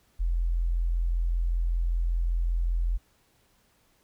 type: tone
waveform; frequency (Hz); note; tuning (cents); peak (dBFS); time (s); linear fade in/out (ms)
sine; 42.59; F1; -43; -23; 0.19-2.98; 20
effects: pink hiss -66 dBFS RMS until 4.03 s

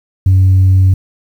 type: tone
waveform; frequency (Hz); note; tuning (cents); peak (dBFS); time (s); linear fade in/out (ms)
sine; 94.2; F#2; +32; -3; 0.26-0.94; 5
effects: tanh soft clip ceiling -3 dBFS + 7-bit

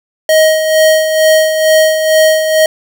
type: tone with tremolo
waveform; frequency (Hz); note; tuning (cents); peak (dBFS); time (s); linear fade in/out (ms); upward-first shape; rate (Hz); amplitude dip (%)
square; 629; D#5; +19; -5; 0.29-2.66; 2; sine; 2.2; 55
effects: none

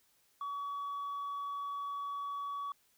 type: tone with tanh clipping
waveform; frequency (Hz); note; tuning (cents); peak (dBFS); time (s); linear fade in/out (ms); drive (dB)
sine; 1133; C#6; +37; -37; 0.41-2.72; 2; 1
effects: white hiss -71 dBFS RMS until 2.97 s

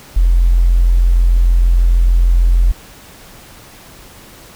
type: tone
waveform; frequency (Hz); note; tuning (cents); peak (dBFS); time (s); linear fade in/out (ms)
triangle; 43.25; F1; -16; -3; 0.16-2.72; 10
effects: tanh soft clip ceiling -5 dBFS + pink hiss -39 dBFS RMS until 4.55 s

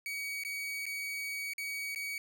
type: tone with dropouts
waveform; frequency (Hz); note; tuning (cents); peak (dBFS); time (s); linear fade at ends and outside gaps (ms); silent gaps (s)
40% pulse; 2257; C#7; +31; -35; 0.06-2.18; 1; 0.436-0.449 / 0.856-0.864 / 1.535-1.581 / 1.948-1.959
effects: none

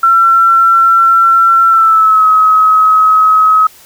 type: tone with pitch glide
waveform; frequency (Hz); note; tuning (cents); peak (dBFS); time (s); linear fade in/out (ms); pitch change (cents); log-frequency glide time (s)
sine; 1352 to 1276.1; E6 to D#6; +43 to +43; -4; 0.03-3.67; 5; -100; 1.66-2.26
effects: white hiss -40 dBFS RMS until 3.85 s

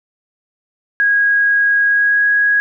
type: tone with pitch glide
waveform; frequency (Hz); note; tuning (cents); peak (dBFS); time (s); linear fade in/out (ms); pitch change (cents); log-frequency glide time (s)
sine; 1645 to 1657.4; G#6 to G#6; -17 to -4; -10; 1-2.6; 0; +13; 1.86-2.26
effects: none

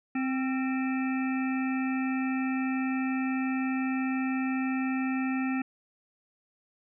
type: harmonic tone with a mistuned harmonic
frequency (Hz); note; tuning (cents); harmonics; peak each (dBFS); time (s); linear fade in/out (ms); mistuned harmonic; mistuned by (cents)
261.6; C4; 0; 1 / 3 / 5 / 7 / 9 / 10; -27 / -39 / -41 / -40 / -42 / -42; 0.15-5.62; 5; 5; +51
effects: none

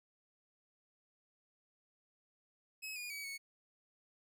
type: tone with pitch steps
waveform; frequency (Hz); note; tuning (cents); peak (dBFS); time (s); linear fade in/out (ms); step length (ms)
sawtooth; 2565 / 2442 / 2275 / 2214; E7 / D#7 / C#7 / C#7; -48 / -33 / +44 / -3; -39; 2.82-3.38; 20; 140
effects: none

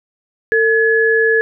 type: tone pair together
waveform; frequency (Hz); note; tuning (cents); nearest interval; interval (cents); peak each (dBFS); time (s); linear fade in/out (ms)
sine; 449.9 / 1700; A4 / G#6; +39 / +40; octave + major seventh; 2301; -13; 0.52-1.41; 0
effects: none

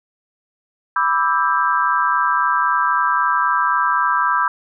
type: chord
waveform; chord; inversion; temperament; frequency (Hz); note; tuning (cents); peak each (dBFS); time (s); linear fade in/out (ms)
sine; E minor seventh; second; equal with one note detuned; 987.8 / 1174.7 / 1318.5 / 1587.1; B5 / D6 / E6 / G6; 0 / 0 / 0 / +21; -19 / -20 / -20 / -21; 0.96-4.48; 2
effects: none

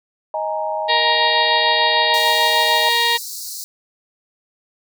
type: chord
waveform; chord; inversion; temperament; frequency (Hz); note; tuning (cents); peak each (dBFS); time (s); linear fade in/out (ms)
sine; D# suspended fourth; none; equal with one note detuned; 625.9 / 830.6 / 932.3; D#5 / G#5 / A#5; +10 / 0 / 0; -23 / -25 / -25; 0.34-2.89; 2
type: harmonic tone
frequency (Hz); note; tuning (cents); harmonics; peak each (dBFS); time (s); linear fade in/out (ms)
469.5; A#4; +12; 1 / 2 / 4 / 5 / 6 / 7 / 8 / 9 / 10; -28 / -20 / -20 / -29 / -25 / -27 / -20 / -26 / -30; 0.88-3.18; 20
type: high-pass noise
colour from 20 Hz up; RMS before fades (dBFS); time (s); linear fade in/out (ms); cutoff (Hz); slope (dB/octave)
pink; -30; 2.14-3.64; 0; 4100; 96
effects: none

